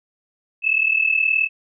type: tone pair together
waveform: sine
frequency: 2598 / 2637 Hz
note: E7 / E7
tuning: -26 / 0 cents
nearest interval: unison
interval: 26 cents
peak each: -18 / -19 dBFS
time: 0.62-1.49 s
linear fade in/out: 50 ms
effects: none